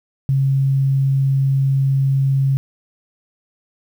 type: tone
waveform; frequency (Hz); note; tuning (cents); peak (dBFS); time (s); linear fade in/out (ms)
sine; 135.9; C#3; -34; -13; 0.29-2.57; 0
effects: 8-bit